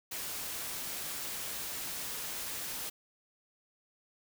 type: noise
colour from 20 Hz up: white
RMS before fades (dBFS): -39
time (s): 0.11-2.9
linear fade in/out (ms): 10
effects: none